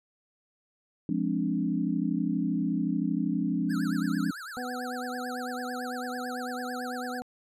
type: chord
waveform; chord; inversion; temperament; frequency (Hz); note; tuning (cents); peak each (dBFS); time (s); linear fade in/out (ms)
sine; D half-diminished seventh; first; equal; 174.61 / 207.7 / 261.6 / 293.7; F3 / Ab3 / C4 / D4; 0 / 0 / 0 / 0; -31; 1.09-4.31; 2
type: tone with vibrato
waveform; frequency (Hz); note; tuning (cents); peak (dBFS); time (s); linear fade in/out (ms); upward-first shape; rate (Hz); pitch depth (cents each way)
square; 1480; F#6; 0; -39; 3.69-7.21; 20; triangle; 9; 300
type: harmonic tone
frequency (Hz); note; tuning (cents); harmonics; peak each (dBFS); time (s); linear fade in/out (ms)
248.7; B3; +12; 1 / 2 / 3; -36 / -39 / -37; 4.57-7.22; 0
effects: resampled to 32000 Hz